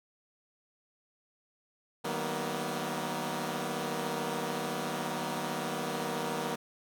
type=chord; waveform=10% pulse; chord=B major seventh; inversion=first; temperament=equal with one note detuned; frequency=155.56 / 189.65 / 233.1 / 246.9 Hz; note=D#3 / F#3 / A#3 / B3; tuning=0 / +43 / 0 / 0 cents; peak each=-30 dBFS; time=2.04-6.56 s; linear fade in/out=10 ms; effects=none